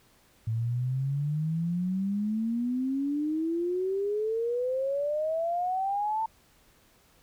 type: exponential sweep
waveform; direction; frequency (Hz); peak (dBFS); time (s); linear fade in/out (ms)
sine; up; 110 to 901; -26; 0.47-6.26; 5
effects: pink hiss -62 dBFS RMS until 7.22 s